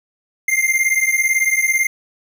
square beating tone pair, 2093 / 2111 Hz, C7 / C7, 0 / +15 cents, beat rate 18 Hz, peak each -18 dBFS, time 0.48-1.87 s, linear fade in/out 5 ms, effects 9-bit

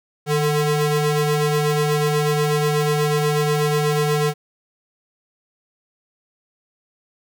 40% pulse ring-modulated tone, 298.2 Hz, D4, 27 cents sharp, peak -13 dBFS, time 0.26-4.34 s, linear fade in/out 50 ms, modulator 145 Hz, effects none

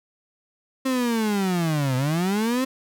35% pulse linear two-way sweep, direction down then up, 266.5 to 125.2 to 266.5 Hz, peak -19 dBFS, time 0.85-2.65 s, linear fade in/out 10 ms, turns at 1.96 s, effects none

